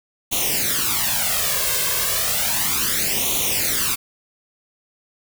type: noise with flanger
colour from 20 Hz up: white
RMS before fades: -21 dBFS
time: 0.31-3.96 s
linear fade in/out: 20 ms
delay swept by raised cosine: 0.3 to 1.9 ms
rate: 0.33 Hz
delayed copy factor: +0.8
effects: none